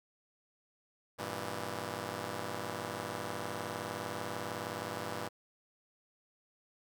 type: chord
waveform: 5% pulse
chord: E diminished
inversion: first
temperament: just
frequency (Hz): 98.89 / 118.67 / 164.81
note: G2 / Bb2 / E3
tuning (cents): +16 / +31 / 0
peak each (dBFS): -31 / -31 / -32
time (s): 1.18-5.29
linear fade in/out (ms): 20
effects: none